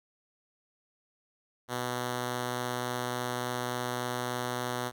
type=tone; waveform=5% pulse; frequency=123.47 Hz; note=B2; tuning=in tune; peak=-20 dBFS; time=1.68-4.92 s; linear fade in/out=50 ms; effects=none